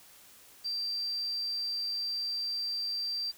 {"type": "tone", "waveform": "sine", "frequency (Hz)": 4699, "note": "D8", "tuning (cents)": 0, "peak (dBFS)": -31, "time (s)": [0.64, 3.32], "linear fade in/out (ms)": 20, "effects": ["white hiss -56 dBFS RMS until 3.37 s"]}